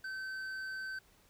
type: tone with hard clipping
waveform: sine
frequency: 1539 Hz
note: G6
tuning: 32 cents flat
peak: -40 dBFS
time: 0.04-0.99 s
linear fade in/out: 5 ms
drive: 6 dB
effects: pink hiss -66 dBFS RMS until 1.29 s